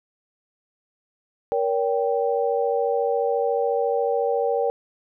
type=chord; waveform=sine; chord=G diminished; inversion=first; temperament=just; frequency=470.4 / 564.5 / 784 Hz; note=Bb4 / Db5 / G5; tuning=+16 / +31 / 0 cents; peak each=-22 / -25 / -26 dBFS; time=1.52-4.7 s; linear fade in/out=0 ms; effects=none